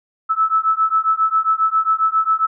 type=beating tone pair; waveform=sine; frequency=1304 / 1311.4 Hz; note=E6 / E6; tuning=-19 / -9 cents; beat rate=7.4 Hz; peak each=-17 dBFS; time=0.29-2.47 s; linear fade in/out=20 ms; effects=none